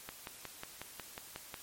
click train, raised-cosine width 0.3 ms, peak -25 dBFS, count 9, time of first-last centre 0.09-1.542 s, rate 5.51 Hz, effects white hiss -52 dBFS RMS until 1.62 s + MP3 64 kbps

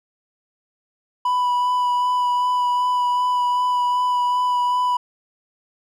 triangle tone with vibrato, 987.8 Hz, B5, in tune, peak -15 dBFS, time 1.25-4.97 s, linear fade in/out 5 ms, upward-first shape sine, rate 2.6 Hz, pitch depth 13 cents each way, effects none

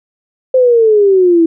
sine exponential sweep, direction down, 523.3 to 324.3 Hz, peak -5 dBFS, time 0.54-1.46 s, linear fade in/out 5 ms, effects none

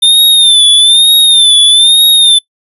square tone with vibrato, 3595 Hz, A7, 36 cents sharp, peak -3 dBFS, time 0.02-2.39 s, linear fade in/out 10 ms, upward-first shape sine, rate 1.1 Hz, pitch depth 78 cents each way, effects noise-tail reverb RT60 0.1 s tail -23 dB re dry + resampled to 32000 Hz

